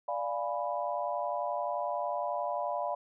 sine chord, D diminished seventh, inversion none, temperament equal, 587.3 / 698.5 / 830.6 / 987.8 Hz, D5 / F5 / Ab5 / Cb6, 0 / 0 / 0 / 0 cents, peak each -35 / -35 / -39 / -36 dBFS, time 0.08-2.95 s, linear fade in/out 5 ms, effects none

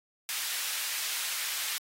pink high-pass noise, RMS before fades -34 dBFS, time 0.29-1.78 s, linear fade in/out 0 ms, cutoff 2100 Hz, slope 12 dB/octave, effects AAC 48 kbps

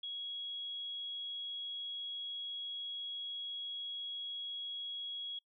sine tone, 3322 Hz, G#7, in tune, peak -39 dBFS, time 0.03-5.39 s, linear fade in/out 5 ms, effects noise-tail reverb RT60 0.1 s tail -26 dB re dry

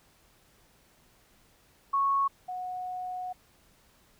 sine tone pair in turn, 1104 / 732.2 Hz, C#6 / F#5, -7 / -18 cents, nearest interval perfect fifth, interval 711 cents, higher first, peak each -23 / -33 dBFS, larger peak first, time 1.93-2.28 / 2.48-3.33 s, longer second, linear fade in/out 10 ms, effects pink hiss -63 dBFS RMS until 4.19 s

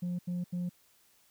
sine tone bursts, 177.2 Hz, F3, 25 cents sharp, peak -29 dBFS, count 3, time 0.02-0.694 s, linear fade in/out 10 ms, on 170 ms, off 82 ms, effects tanh soft clip ceiling -30 dBFS + white hiss -66 dBFS RMS until 1.3 s

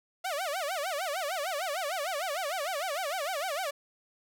sawtooth tone with vibrato, 659.3 Hz, E5, in tune, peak -27 dBFS, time 0.24-3.71 s, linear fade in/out 10 ms, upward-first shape sine, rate 6.6 Hz, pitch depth 280 cents each way, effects none

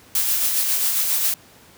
blue noise with tremolo, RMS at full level -19 dBFS, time 0.15-1.34 s, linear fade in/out 2 ms, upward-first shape sine, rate 7.4 Hz, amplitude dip 35%, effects pink hiss -49 dBFS RMS until 1.77 s + high-pass 80 Hz 12 dB/octave

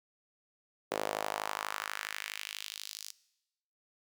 sawtooth tone with high-pass filter sweep, 52.2 Hz, G#1, 10 cents sharp, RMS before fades -39 dBFS, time 0.91-3.12 s, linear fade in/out 10 ms, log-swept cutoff 480 to 5400 Hz, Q 1.8, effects noise-tail reverb RT60 0.9 s tail -20 dB re dry

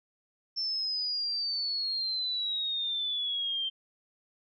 sine exponential sweep, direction down, 5370 to 3136 Hz, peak -29 dBFS, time 0.56-3.7 s, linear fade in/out 20 ms, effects none

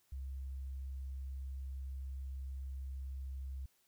sine tone, 66.7 Hz, C2, 34 cents sharp, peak -40 dBFS, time 0.12-3.66 s, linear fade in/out 5 ms, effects white hiss -74 dBFS RMS until 3.87 s

